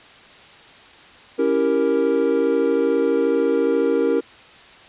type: chord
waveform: triangle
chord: C# diminished seventh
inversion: none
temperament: equal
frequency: 277.2 / 329.6 / 392 / 466.2 Hz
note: C#4 / E4 / G4 / Bb4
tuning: 0 / 0 / 0 / 0 cents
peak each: -21 / -22 / -21 / -17 dBFS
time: 1.38-4.21 s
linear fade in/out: 20 ms
effects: white hiss -45 dBFS RMS until 4.88 s + resampled to 8000 Hz